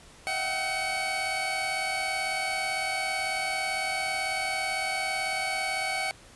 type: tone cluster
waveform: 35% pulse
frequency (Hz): 643 / 729 / 767 / 2241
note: E5 / F#5 / G5 / C#7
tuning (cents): -43 / -26 / -38 / +18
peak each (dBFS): -37 / -37 / -31 / -28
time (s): 0.27-6.11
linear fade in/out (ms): 0
effects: pink hiss -52 dBFS RMS until 6.35 s + resampled to 24000 Hz